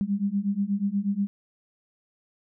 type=beating tone pair; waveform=sine; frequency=196 / 204.3 Hz; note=G3 / G#3; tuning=0 / -28 cents; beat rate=8.3 Hz; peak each=-27 / -26 dBFS; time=0.01-1.27 s; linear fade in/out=0 ms; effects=none